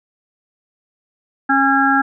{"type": "harmonic tone", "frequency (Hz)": 273, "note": "C#4", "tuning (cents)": -26, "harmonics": [1, 3, 5, 6], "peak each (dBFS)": [-17, -17, -17, -17], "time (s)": [1.49, 2.02], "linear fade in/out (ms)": 10, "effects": []}